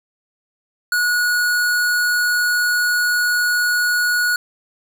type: tone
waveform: square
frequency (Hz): 1457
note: F#6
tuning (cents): -27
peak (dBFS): -16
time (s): 0.92-4.36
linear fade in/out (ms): 2
effects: none